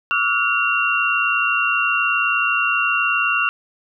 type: tone cluster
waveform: sine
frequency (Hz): 1148 / 1315 / 1434 / 2754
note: D6 / E6 / F6 / F7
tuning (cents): -40 / -5 / +45 / -25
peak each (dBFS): -24 / -25 / -21 / -19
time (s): 0.11-3.49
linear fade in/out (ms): 0
effects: none